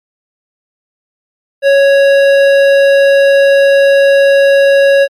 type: tone with hard clipping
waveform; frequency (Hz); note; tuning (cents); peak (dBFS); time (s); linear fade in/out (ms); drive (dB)
triangle; 554.4; C#5; 0; -6; 1.62-5.08; 50; 16
effects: MP3 64 kbps